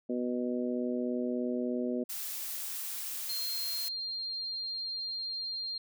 harmonic tone, 123.3 Hz, B2, 2 cents flat, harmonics 2 / 3 / 4 / 5, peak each -32 / -36 / -38 / -40 dBFS, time 0.09-2.04 s, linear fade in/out 10 ms
blue noise, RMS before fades -38 dBFS, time 2.09-3.89 s, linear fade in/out 10 ms
sine tone, 4197 Hz, C8, 5 cents sharp, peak -34 dBFS, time 3.29-5.78 s, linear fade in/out 5 ms
effects none

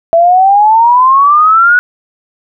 sine exponential sweep, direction up, 659.3 to 1480 Hz, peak -3 dBFS, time 0.13-1.79 s, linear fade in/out 0 ms, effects none

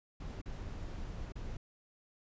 brown noise with dropouts, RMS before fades -42 dBFS, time 0.2-1.57 s, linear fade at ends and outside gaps 5 ms, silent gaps 0.416-0.457 / 1.322-1.355 s, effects resampled to 16000 Hz

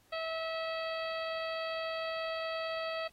harmonic tone, 649 Hz, E5, 27 cents flat, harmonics 1 / 2 / 3 / 4 / 5 / 6 / 7, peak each -36 / -41 / -44 / -45 / -47 / -52 / -48 dBFS, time 0.12-3.08 s, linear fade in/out 10 ms, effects pink hiss -67 dBFS RMS until 3.12 s + AAC 48 kbps

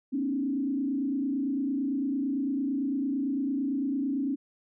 sine tone with frequency modulation, 273.6 Hz, C#4, 23 cents flat, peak -26 dBFS, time 0.12-4.36 s, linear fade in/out 20 ms, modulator 28.9 Hz, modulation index 0.98, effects none

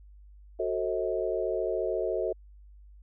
sine chord, F# diminished seventh, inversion none, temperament just, 370 / 444 / 532.8 / 639.4 Hz, F#4 / A4 / C5 / Eb5, 0 / +16 / +31 / +47 cents, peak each -32 / -32 / -34 / -32 dBFS, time 0.59-2.33 s, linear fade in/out 10 ms, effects added 50 Hz sine -49 dBFS peak until 3.02 s

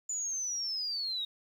sine linear sweep, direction down, 7040 to 3737 Hz, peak -32 dBFS, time 0.09-1.25 s, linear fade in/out 5 ms, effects 10-bit

